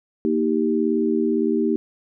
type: chord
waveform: sine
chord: Eb major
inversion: second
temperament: equal with one note detuned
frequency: 233.1 / 314.2 / 392 Hz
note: Bb3 / Eb4 / G4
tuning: 0 / +17 / 0 cents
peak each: -22 dBFS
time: 0.25-1.76 s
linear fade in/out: 0 ms
effects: none